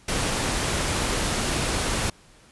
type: noise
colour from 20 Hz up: pink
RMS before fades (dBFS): -25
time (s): 0.08-2.1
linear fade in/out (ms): 5
effects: pink hiss -54 dBFS RMS until 2.51 s + resampled to 24000 Hz